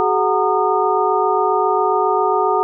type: tone cluster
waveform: sine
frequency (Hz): 376.8 / 424.2 / 738 / 919 / 1222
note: F#4 / G#4 / F#5 / A#5 / D#6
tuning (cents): +32 / +37 / -5 / -25 / -32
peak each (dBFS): -20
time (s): 0-2.63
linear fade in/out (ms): 0
effects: none